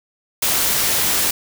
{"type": "noise", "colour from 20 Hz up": "white", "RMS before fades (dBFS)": -18, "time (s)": [0.42, 1.31], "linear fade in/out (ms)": 5, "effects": []}